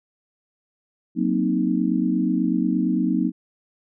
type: chord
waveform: sine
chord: C half-diminished seventh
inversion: second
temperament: equal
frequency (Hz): 185 / 233.1 / 261.6 / 311.1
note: Gb3 / Bb3 / C4 / Eb4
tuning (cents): 0 / 0 / 0 / 0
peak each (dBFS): -24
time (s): 1.15-3.32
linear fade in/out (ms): 50
effects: none